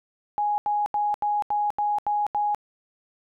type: tone bursts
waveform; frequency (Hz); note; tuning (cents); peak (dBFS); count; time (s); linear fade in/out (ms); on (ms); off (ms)
sine; 830.6; G#5; 0; -21; 8; 0.38-2.547; 0; 200; 81
effects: none